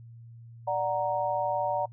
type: chord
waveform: sine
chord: D augmented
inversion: none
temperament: equal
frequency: 587.3 / 740 / 932.3 Hz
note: D5 / F#5 / A#5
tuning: 0 / 0 / 0 cents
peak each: -30 dBFS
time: 0.67-1.86 s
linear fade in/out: 10 ms
effects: noise-tail reverb RT60 0.1 s tail -23 dB re dry + added 116 Hz sine -45 dBFS peak until 1.92 s